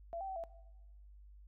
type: tone with pitch steps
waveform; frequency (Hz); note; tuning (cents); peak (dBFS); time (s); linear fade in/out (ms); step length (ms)
sine; 676 / 775 / 763 / 668; E5 / G5 / G5 / E5; +43 / -20 / -47 / +23; -39; 0.13-0.438; 0; 77
effects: noise-tail reverb RT60 1.0 s tail -18 dB re dry + added 50 Hz sine -54 dBFS peak until 1.47 s